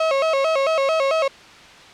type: tone with vibrato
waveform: 35% pulse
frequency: 592 Hz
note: D5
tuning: 14 cents sharp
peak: -15 dBFS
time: 0-1.28 s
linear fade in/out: 5 ms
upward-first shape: square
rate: 4.5 Hz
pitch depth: 140 cents each way
effects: white hiss -43 dBFS RMS until 1.93 s + low-pass 4000 Hz 12 dB/octave